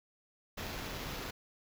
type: noise with sample-and-hold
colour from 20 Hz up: pink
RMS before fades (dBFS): -41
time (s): 0.57-1.31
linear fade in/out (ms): 10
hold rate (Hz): 8820
effects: none